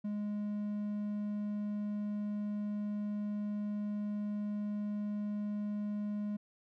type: tone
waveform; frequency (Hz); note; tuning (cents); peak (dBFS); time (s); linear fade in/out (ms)
triangle; 207.7; G#3; 0; -32; 0.04-6.37; 10
effects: none